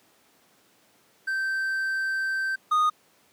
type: tone pair in turn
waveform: triangle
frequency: 1557 / 1235.8 Hz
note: G6 / D#6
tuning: -12 / -12 cents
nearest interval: major third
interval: 400 cents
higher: first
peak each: -23 / -17 dBFS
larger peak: second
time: 1.27-2.56 / 2.71-2.9 s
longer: first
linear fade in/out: 10 ms
effects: pink hiss -61 dBFS RMS until 3.32 s + high-pass 200 Hz 12 dB/octave